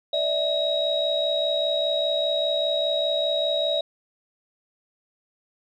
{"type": "tone cluster", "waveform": "sine", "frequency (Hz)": [584, 649, 3811], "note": ["D5", "E5", "A#7"], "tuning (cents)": [-10, -27, 38], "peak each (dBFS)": -25, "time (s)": [0.13, 3.81], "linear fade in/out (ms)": 5, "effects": ["tanh soft clip ceiling -12 dBFS"]}